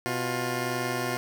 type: tone pair together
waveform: 10% pulse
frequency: 125.02 / 353.6 Hz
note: B2 / F4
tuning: +22 / +22 cents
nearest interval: octave + tritone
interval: 1800 cents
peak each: -22 dBFS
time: 0.06-1.17 s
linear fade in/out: 0 ms
effects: none